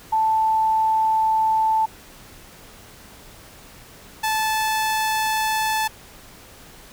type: tone pair in turn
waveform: sine / sawtooth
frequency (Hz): 880 / 872.4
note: A5 / A5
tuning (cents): 0 / -15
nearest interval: unison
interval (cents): 15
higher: first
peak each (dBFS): -16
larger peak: neither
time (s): 0.12-1.86 / 4.23-5.88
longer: first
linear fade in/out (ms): 10
effects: pink hiss -45 dBFS RMS until 6.92 s